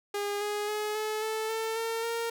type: tone with pitch steps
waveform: sawtooth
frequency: 408 / 415.4 / 422.9 / 430.5 / 438.3 / 446.2 / 454.3 / 462.5 Hz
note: G#4 / G#4 / G#4 / A4 / A4 / A4 / A#4 / A#4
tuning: -31 / 0 / +31 / -38 / -7 / +24 / -45 / -14 cents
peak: -26 dBFS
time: 0.14-2.3 s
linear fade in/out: 5 ms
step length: 270 ms
effects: none